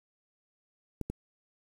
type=clicks; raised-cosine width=3 ms; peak=-21 dBFS; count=2; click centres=1.013 / 1.1 s; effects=8-bit